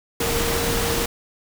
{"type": "tone in noise", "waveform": "sine", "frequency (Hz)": 466.1, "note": "A#4", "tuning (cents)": 0, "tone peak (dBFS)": -26, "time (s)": [0.2, 1.06], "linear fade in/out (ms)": 5, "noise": "pink", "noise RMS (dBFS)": -23, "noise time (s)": [0.2, 1.06], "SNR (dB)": -6, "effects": []}